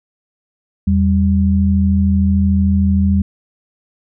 sine tone pair together, 82.69 / 196 Hz, E2 / G3, +6 / 0 cents, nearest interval octave + minor third, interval 1494 cents, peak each -13 dBFS, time 0.87-3.22 s, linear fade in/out 5 ms, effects none

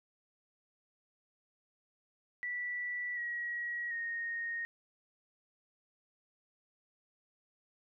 sine tone with pitch steps, 1960 / 1908.6 / 1858.6 Hz, B6 / A#6 / A#6, -14 / +40 / -6 cents, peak -35 dBFS, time 2.43-4.65 s, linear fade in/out 0 ms, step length 740 ms, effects none

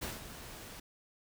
pink noise with ADSR envelope, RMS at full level -38 dBFS, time 0.01-0.8 s, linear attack 17 ms, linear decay 170 ms, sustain -10 dB, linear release 6 ms, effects none

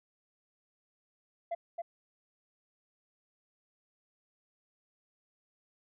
sine tone with echo, 680 Hz, F5, 46 cents flat, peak -29 dBFS, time 1.51-1.55 s, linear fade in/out 10 ms, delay 270 ms, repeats 1, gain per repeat -4 dB, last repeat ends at 1.82 s, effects tanh soft clip ceiling -31 dBFS

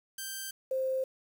5% pulse / sine tone pair in turn, 1567 / 524.7 Hz, G6 / C5, -1 / +5 cents, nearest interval octave + perfect fifth, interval 1894 cents, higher first, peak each -26 / -28 dBFS, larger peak first, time 0.18-0.51 / 0.71-1.04 s, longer neither, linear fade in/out 5 ms, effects 9-bit

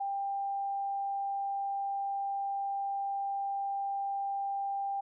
sine tone, 793 Hz, G5, 20 cents sharp, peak -31 dBFS, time 0-5.01 s, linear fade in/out 10 ms, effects none

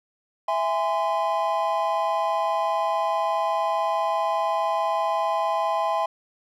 triangle chord, E augmented, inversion none, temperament just, 659.3 / 824.1 / 1030.1 Hz, E5 / G#5 / B#5, 0 / -14 / -27 cents, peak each -24 dBFS, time 0.48-6.06 s, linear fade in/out 5 ms, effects none

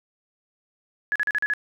sine tone bursts, 1691 Hz, G#6, 31 cents sharp, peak -20 dBFS, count 6, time 1.12-1.536 s, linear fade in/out 0 ms, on 36 ms, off 40 ms, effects none

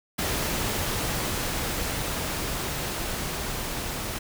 pink noise with level ramp, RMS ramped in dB -27 to -32 dBFS, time 0.18-4.19 s, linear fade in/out 10 ms, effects none

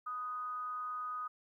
sine tone with frequency modulation, 1244.5 Hz, D#6, in tune, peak -37 dBFS, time 0.06-1.28 s, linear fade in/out 10 ms, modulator 240 Hz, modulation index 0.28, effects 13-bit

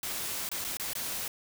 white noise with dropouts, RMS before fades -35 dBFS, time 0.03-1.28 s, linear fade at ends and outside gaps 2 ms, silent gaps 0.49-0.515 / 0.643-0.647 / 0.771-0.797 / 0.934-0.952 s, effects none

